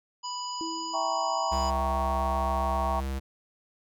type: harmonic tone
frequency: 987.8 Hz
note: B5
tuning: in tune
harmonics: 1 / 3 / 5 / 7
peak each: -34 / -43 / -38 / -42 dBFS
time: 0.23-1.71 s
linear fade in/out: 20 ms
type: tone with exponential decay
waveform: sine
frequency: 327 Hz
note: E4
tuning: 14 cents flat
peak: -32 dBFS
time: 0.61-1.86 s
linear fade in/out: 0 ms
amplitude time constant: 270 ms
type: chord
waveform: sine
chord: E diminished seventh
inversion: none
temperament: equal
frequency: 659.3 / 784 / 932.3 / 1108.7 Hz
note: E5 / G5 / Bb5 / Db6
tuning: 0 / 0 / 0 / 0 cents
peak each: -32 dBFS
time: 0.93-3.01 s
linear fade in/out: 20 ms
type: tone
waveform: square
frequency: 67.1 Hz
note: C2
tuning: 44 cents sharp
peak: -30 dBFS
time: 1.51-3.2 s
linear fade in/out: 20 ms
effects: none